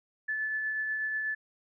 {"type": "tone with tremolo", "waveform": "sine", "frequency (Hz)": 1738, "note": "A6", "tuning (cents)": -22, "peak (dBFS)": -28, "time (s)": [0.28, 1.35], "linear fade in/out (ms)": 10, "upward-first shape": "triangle", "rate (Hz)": 8.2, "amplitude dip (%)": 30, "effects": []}